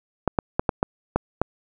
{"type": "clicks", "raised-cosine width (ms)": 1, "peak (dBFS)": -5, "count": 7, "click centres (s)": [0.277, 0.388, 0.595, 0.692, 0.829, 1.16, 1.416], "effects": []}